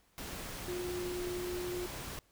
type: tone in noise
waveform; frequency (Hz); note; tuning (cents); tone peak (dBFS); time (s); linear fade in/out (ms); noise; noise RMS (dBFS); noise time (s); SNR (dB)
sine; 357.1; F4; +39; -36; 0.68-1.86; 0; pink; -43; 0.18-2.19; +4
effects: pink hiss -69 dBFS RMS until 2.31 s